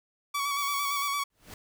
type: tone with vibrato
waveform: sawtooth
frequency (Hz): 1133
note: C#6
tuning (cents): +37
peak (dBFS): -24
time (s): 0.34-1.24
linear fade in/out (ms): 10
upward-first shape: square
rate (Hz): 8.8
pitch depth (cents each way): 25
type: noise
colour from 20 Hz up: violet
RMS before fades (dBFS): -40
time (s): 0.58-1.08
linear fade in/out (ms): 5
type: noise with exponential growth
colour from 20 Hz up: pink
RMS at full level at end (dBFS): -41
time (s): 1.3-1.54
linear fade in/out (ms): 2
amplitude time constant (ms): 51
effects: none